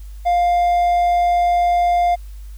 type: tone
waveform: triangle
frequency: 702 Hz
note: F5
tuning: 9 cents sharp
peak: -11 dBFS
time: 0.25-2.16 s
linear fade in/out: 20 ms
effects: added 50 Hz sine -31 dBFS peak until 2.57 s + white hiss -53 dBFS RMS until 2.57 s